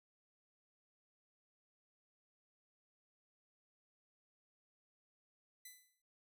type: tone with exponential decay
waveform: 5% pulse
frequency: 2003 Hz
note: B6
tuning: 24 cents sharp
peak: -40 dBFS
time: 5.65-6.02 s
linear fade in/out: 5 ms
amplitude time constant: 80 ms
effects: none